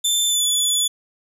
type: tone with pitch glide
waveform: 20% pulse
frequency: 3544 to 3447 Hz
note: A7 to A7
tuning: +12 to -36 cents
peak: -11 dBFS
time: 0.04-0.88 s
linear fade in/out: 10 ms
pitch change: -48 cents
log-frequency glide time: 0.27-0.45 s
effects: none